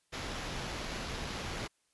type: noise with sample-and-hold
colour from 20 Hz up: pink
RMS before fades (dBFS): -39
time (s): 0.12-1.68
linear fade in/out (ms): 20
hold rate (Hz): 8820
effects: white hiss -75 dBFS RMS until 1.93 s + resampled to 24000 Hz